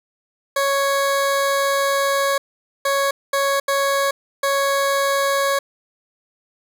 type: tone bursts at uneven times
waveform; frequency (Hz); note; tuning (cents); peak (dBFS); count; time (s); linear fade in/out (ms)
20% pulse; 554.4; C#5; 0; -12; 5; 0.56-2.38 / 2.85-3.11 / 3.33-3.6 / 3.68-4.11 / 4.43-5.59; 5
effects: none

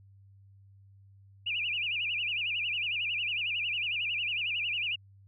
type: tone with vibrato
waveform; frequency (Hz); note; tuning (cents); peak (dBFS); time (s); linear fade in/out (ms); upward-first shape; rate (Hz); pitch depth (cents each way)
sine; 2637; E7; 0; -29; 1.46-4.96; 10; sine; 11; 190
effects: added 98 Hz sine -54 dBFS peak until 5.27 s

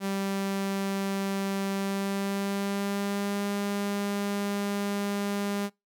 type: tone with pitch glide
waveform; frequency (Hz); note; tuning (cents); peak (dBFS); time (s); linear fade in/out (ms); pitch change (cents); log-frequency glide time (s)
sawtooth; 196 to 201.9; G3 to G#3; 0 to -49; -24; 0-5.7; 50; +51; 1.74-3.45
effects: noise-tail reverb RT60 0.2 s tail -23 dB re dry

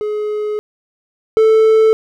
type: tone pair in turn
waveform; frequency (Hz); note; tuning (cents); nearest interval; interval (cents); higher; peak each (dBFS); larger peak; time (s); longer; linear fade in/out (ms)
triangle; 422.2 / 440.3; G#4 / A4; +29 / +1; minor second; 72; second; -15 / -5; second; 0.01-0.59 / 1.37-1.93; first; 0
effects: none

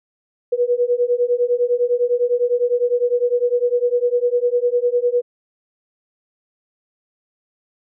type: beating tone pair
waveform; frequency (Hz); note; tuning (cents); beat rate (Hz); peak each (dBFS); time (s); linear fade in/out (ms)
sine; 481.6 / 491.5; B4 / B4; -44 / -8; 9.9; -18; 0.52-5.22; 10
effects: none

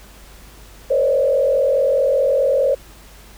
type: tone with frequency modulation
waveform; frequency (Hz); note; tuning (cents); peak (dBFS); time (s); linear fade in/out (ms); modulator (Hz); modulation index
sine; 546; C#5; -26; -13; 0.9-2.75; 10; 44.7; 1.2
effects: added 50 Hz sine -43 dBFS peak until 3.37 s + pink hiss -45 dBFS RMS until 3.37 s

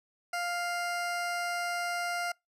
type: tone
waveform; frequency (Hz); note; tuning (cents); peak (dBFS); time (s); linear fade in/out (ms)
20% pulse; 700; F5; +4; -26; 0.33-2.32; 5
effects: noise-tail reverb RT60 0.2 s tail -26 dB re dry + low-pass 11000 Hz 12 dB/octave

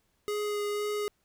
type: tone with vibrato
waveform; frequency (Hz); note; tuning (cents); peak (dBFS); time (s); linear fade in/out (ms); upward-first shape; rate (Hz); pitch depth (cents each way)
square; 415.3; G#4; 0; -30; 0.28-1.08; 0; sine; 2; 11
effects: pink hiss -73 dBFS RMS until 1.24 s

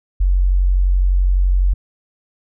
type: tone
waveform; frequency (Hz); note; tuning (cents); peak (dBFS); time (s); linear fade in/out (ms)
sine; 45.91; F#1; -13; -11; 0.2-1.74; 10
effects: none

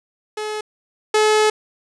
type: tone pair in turn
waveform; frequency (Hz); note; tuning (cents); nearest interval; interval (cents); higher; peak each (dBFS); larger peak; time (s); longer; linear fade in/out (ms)
sawtooth; 426.6 / 428.8; G#4 / A4; +46 / -45; unison; 9; second; -20 / -9; second; 0.37-0.61 / 1.14-1.5; second; 5
effects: resampled to 22050 Hz + 7-bit

